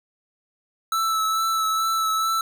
square tone with vibrato, 1315 Hz, E6, 5 cents flat, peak -21 dBFS, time 0.92-2.41 s, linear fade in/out 2 ms, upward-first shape sine, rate 2.3 Hz, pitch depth 16 cents each way, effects none

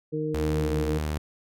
harmonic tone, 154.1 Hz, D#3, 16 cents flat, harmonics 1 / 2 / 3, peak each -31 / -31 / -29 dBFS, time 0.12-0.99 s, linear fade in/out 20 ms
sawtooth tone with vibrato, 75 Hz, D2, 37 cents sharp, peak -23 dBFS, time 0.34-1.18 s, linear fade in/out 5 ms, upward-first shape triangle, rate 1.8 Hz, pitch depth 35 cents each way
effects none

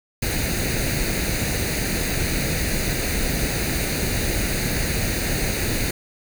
pink noise with comb filter, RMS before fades -23 dBFS, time 0.22-5.91 s, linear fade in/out 5 ms, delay 0.46 ms, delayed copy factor +0.7, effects none

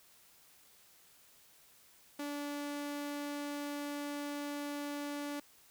sawtooth tone, 289.3 Hz, D4, 26 cents flat, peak -34 dBFS, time 2.19-5.4 s, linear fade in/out 5 ms, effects white hiss -63 dBFS RMS until 5.7 s

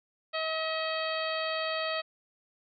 harmonic tone, 638 Hz, D#5, 43 cents sharp, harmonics 1 / 2 / 3 / 4 / 5 / 6 / 7, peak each -33 / -36 / -38 / -39 / -40 / -41 / -41 dBFS, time 0.33-2.02 s, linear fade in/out 20 ms, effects none

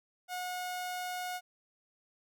sawtooth tone, 725 Hz, F#5, 35 cents flat, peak -32 dBFS, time 0.28-1.41 s, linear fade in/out 50 ms, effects none

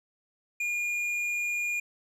sine tone with tanh clipping, 2425 Hz, D#7, 45 cents flat, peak -29 dBFS, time 0.6-1.8 s, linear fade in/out 5 ms, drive 8 dB, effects none

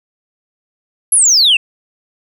sine exponential sweep, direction down, 11370 to 2598 Hz, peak -5 dBFS, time 1.12-1.57 s, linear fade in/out 5 ms, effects tanh soft clip ceiling -4 dBFS

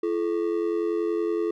triangle ring-modulated tone, 384.3 Hz, G4, 34 cents flat, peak -18 dBFS, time 0.03-1.51 s, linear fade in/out 5 ms, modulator 45.3 Hz, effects none

